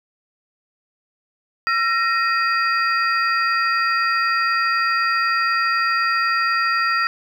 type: tone cluster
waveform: sine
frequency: 1354 / 1868 / 2507 / 4751 Hz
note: E6 / A#6 / D#7 / D8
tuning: +46 / +3 / +12 / +19 cents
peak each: -19 / -21 / -28 / -28 dBFS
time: 1.67-7.07 s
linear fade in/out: 0 ms
effects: 8-bit